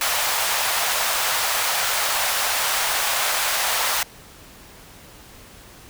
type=high-pass noise; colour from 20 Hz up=pink; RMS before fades=-22 dBFS; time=0.01-4.03 s; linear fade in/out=2 ms; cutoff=680 Hz; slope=24 dB/octave; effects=pink hiss -45 dBFS RMS until 5.89 s